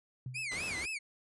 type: tone with exponential decay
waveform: sine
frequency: 127.3 Hz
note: C3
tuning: 47 cents flat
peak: -35 dBFS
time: 0.26-0.61 s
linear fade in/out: 2 ms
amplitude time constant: 74 ms
type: tone with vibrato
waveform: 40% pulse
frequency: 2300 Hz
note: D7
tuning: 37 cents flat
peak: -35 dBFS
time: 0.34-0.99 s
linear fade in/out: 20 ms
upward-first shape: sine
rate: 4 Hz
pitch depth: 230 cents each way
type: noise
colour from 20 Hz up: pink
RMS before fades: -43 dBFS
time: 0.51-0.86 s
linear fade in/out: 10 ms
effects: high-pass 60 Hz 12 dB/octave + resampled to 24000 Hz